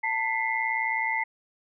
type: tone cluster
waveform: sine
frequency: 893 / 1999 / 2118 Hz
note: A5 / B6 / C7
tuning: +25 / +20 / +21 cents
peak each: -29 dBFS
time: 0.03-1.24 s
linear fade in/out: 10 ms
effects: none